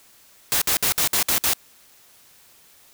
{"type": "noise bursts", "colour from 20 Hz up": "white", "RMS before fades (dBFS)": -20, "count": 7, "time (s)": [0.52, 1.534], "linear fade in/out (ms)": 0, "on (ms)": 96, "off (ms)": 57, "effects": ["white hiss -53 dBFS RMS until 2.93 s"]}